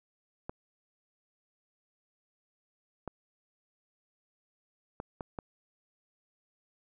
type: clicks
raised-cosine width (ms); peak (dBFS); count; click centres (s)
1; -23; 5; 0.495 / 3.077 / 5.001 / 5.208 / 5.388
effects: none